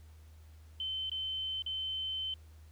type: tone with dropouts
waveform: sine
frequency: 3075 Hz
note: G7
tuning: 34 cents flat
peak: -34 dBFS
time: 0.8-2.34 s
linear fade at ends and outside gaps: 2 ms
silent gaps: 1.097-1.116 / 1.622-1.662 s
effects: added 78 Hz sine -52 dBFS peak until 2.71 s + pink hiss -67 dBFS RMS until 2.71 s